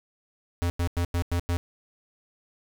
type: tone bursts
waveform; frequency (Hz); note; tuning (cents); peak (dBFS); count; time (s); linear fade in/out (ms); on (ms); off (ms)
square; 86.7; F2; -12; -24; 6; 0.62-1.57; 0; 80; 94
effects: none